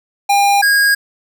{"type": "tone pair in turn", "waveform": "square", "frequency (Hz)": [804, 1635.2], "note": ["G5", "G#6"], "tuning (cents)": [44, -27], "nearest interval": "octave", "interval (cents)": 1229, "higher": "second", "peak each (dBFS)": -10, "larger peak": "neither", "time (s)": [[0.29, 0.62], [0.62, 0.95]], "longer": "neither", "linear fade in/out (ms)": 10, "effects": []}